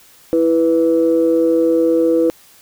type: tone pair together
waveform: sine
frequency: 329.8 / 493.7 Hz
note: E4 / B4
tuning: +1 / -1 cents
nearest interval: perfect fifth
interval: 698 cents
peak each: -13 dBFS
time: 0.33-2.3 s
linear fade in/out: 0 ms
effects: tanh soft clip ceiling -4 dBFS + white hiss -47 dBFS RMS until 2.61 s